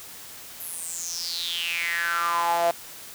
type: tone with high-pass filter sweep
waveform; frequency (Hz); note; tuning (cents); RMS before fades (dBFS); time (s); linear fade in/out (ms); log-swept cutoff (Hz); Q
sawtooth; 170.5; F3; -41; -27; 0.6-2.71; 2; 12000 to 640; 7.7
effects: white hiss -42 dBFS RMS until 3.14 s